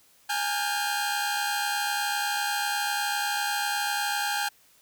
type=tone cluster; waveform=sawtooth; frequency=822 / 894 / 1409 / 1576 / 4169 Hz; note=G#5 / A5 / F6 / G6 / C8; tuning=-18 / +27 / +15 / +9 / -7 cents; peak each=-25 / -34 / -32 / -28 / -34 dBFS; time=0.29-4.49 s; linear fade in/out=10 ms; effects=white hiss -60 dBFS RMS until 4.81 s